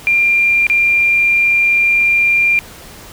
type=tone with dropouts; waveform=sine; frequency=2388 Hz; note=D7; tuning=28 cents sharp; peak=-9 dBFS; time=0.07-2.59 s; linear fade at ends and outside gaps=0 ms; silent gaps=0.668-0.699 s; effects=pink hiss -36 dBFS RMS until 3.12 s